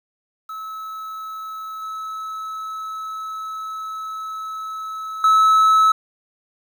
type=tone with level steps; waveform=triangle; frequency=1298 Hz; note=E6; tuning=27 cents flat; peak=-27 / -25 / -9 dBFS; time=0.49-5.92 s; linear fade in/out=5 ms; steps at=1.82 / 5.24 s; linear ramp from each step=2 ms; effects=8-bit